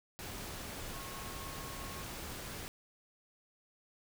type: tone in noise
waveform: sine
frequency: 1090 Hz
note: C#6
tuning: 29 cents flat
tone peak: -50 dBFS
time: 0.93-2.02 s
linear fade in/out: 0 ms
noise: pink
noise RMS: -44 dBFS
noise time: 0.19-2.68 s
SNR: -9 dB
effects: none